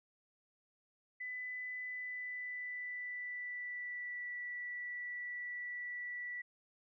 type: tone with pitch glide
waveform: sine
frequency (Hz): 2000 to 1957.7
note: B6 to B6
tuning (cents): +21 to -16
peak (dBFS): -40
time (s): 1.2-6.42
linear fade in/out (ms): 10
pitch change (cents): -37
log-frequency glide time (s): 1.86-4.34
effects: none